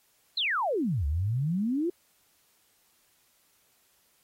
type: exponential two-way sweep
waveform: sine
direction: down then up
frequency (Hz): 4235 to 68.4 to 364.6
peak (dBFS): -25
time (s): 0.37-1.9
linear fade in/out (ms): 5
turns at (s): 1.06
effects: white hiss -67 dBFS RMS until 4.23 s + AAC 48 kbps